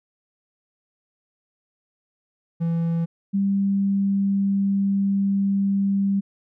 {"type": "tone pair in turn", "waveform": ["triangle", "sine"], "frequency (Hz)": [167, 197.41], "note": ["E3", "G3"], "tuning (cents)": [23, 12], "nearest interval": "minor third", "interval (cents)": 289, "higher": "second", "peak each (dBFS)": -18, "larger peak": "neither", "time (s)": [[2.6, 3.06], [3.33, 6.21]], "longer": "second", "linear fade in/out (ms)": 20, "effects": []}